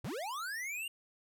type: linear sweep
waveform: square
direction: up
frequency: 80.9 to 2859 Hz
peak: -38 dBFS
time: 0.04-0.88 s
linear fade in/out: 5 ms
effects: none